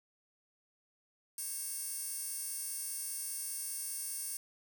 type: tone with high-pass filter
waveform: 15% pulse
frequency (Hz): 545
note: C#5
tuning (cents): -29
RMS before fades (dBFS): -40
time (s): 1.38-4.37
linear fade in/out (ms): 2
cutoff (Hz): 9000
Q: 2
effects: 11-bit